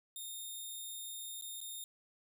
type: tone with dropouts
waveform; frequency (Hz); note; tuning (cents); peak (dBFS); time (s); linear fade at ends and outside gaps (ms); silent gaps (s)
10% pulse; 3666; A#7; -30; -35; 0.16-1.84; 1; 1.412-1.422 / 1.605-1.613
effects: none